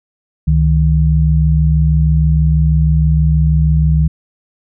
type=tone pair together; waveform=sine; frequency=69.29 / 155.56 Hz; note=C#2 / D#3; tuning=0 / 0 cents; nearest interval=octave + major second; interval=1400 cents; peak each=-11 dBFS; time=0.47-4.08 s; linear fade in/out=10 ms; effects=none